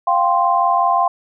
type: chord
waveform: sine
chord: F suspended second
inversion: none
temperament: equal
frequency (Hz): 698.5 / 784 / 1046.5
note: F5 / G5 / C6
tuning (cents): 0 / 0 / 0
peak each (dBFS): -17 / -18 / -16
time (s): 0.07-1.08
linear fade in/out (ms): 5
effects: none